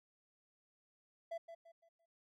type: tone with echo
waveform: triangle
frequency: 668 Hz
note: E5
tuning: 23 cents sharp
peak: -38 dBFS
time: 1.31-1.38 s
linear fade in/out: 10 ms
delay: 170 ms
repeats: 4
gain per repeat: -9 dB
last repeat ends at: 2.06 s
effects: none